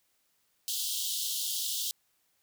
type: high-pass noise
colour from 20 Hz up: pink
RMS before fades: -33 dBFS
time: 0.68-1.91 s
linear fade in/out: 0 ms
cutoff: 3000 Hz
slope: 96 dB/octave
effects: white hiss -73 dBFS RMS until 2.42 s